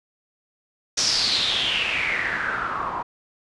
white noise with low-pass filter sweep, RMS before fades -24 dBFS, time 0.97-3.03 s, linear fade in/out 10 ms, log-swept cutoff 5700 to 970 Hz, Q 6.3, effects resampled to 24000 Hz

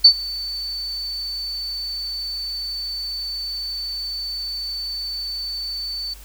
sine tone with ADSR envelope, 4514 Hz, C#8, 31 cents sharp, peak -3 dBFS, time 0.04-6.14 s, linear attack 11 ms, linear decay 77 ms, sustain -22 dB, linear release 7 ms, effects added 50 Hz sine -40 dBFS peak until 6.24 s + white hiss -46 dBFS RMS until 6.24 s

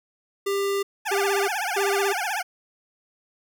square tone bursts, 397.3 Hz, G4, 23 cents sharp, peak -23 dBFS, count 3, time 0.46-2.13 s, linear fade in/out 10 ms, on 370 ms, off 280 ms
20% pulse tone with vibrato, 788 Hz, G5, 9 cents sharp, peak -20 dBFS, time 1.05-2.43 s, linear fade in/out 20 ms, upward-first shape triangle, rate 16 Hz, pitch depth 230 cents each way
effects none

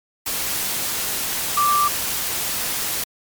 sine tone in noise, 1174.7 Hz, D6, in tune, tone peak -15 dBFS, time 1.57-1.88 s, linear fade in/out 5 ms, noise white, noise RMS -24 dBFS, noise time 0.26-3.04 s, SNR +6 dB, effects MP3 96 kbps

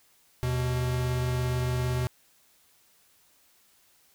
square tone pair together, 78.7 / 125.33 Hz, D#2 / B2, +20 / +26 cents, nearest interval minor sixth, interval 806 cents, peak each -34 / -27 dBFS, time 0.43-2.07 s, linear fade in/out 0 ms, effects white hiss -63 dBFS RMS until 4.14 s

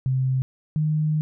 sine tone pair in turn, 130.81 / 153.77 Hz, C3 / D#3, 0 / -20 cents, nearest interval minor third, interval 280 cents, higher second, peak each -19 dBFS, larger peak neither, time 0.06-0.42 / 0.76-1.21 s, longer second, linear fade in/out 0 ms, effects none

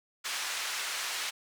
pink band-pass noise, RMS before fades -35 dBFS, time 0.24-1.31 s, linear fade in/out 20 ms, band 1400 to 8500 Hz, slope 12 dB/octave, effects none

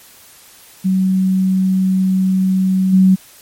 sine tone with level steps, 188.4 Hz, F#3, 32 cents sharp, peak -11 / -6 dBFS, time 0.84-3.16 s, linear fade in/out 20 ms, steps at 2.92 s, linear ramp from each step 20 ms, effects white hiss -43 dBFS RMS until 3.41 s + MP3 64 kbps

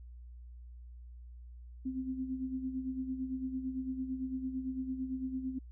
sine tone with tremolo, 260 Hz, C4, 11 cents flat, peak -32 dBFS, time 1.85-5.59 s, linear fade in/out 10 ms, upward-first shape sine, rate 8.9 Hz, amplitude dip 60%, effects added 60 Hz sine -47 dBFS peak until 5.71 s

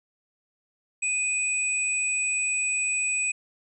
sine tone pair together, 2489 / 7902 Hz, D#7 / B8, 0 / 0 cents, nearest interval octave + minor sixth, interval 2000 cents, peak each -25 / -28 dBFS, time 1.02-3.32 s, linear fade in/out 10 ms, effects none

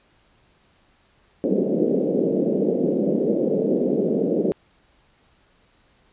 white band-pass noise, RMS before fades -21 dBFS, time 1.44-4.52 s, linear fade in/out 0 ms, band 170 to 520 Hz, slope 48 dB/octave, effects pink hiss -60 dBFS RMS until 6.12 s + resampled to 8000 Hz

